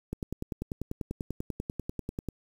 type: click train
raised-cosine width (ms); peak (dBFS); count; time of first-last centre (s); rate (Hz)
3; -20; 23; 0.13-2.287; 10.2
effects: 8-bit